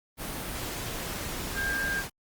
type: tone in noise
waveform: sine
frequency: 1600 Hz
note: G6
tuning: 35 cents sharp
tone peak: -28 dBFS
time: 1.54-2.04 s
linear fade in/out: 50 ms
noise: pink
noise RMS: -35 dBFS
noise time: 0.17-2.1 s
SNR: +4 dB
effects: Opus 32 kbps